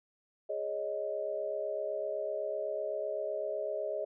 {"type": "chord", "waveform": "sine", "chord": "Ab suspended fourth", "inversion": "none", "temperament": "equal", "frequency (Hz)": [415.3, 554.4, 622.3], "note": ["Ab4", "Db5", "Eb5"], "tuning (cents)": [0, 0, 0], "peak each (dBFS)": [-39, -38, -35], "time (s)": [0.49, 4.05], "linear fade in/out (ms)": 10, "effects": []}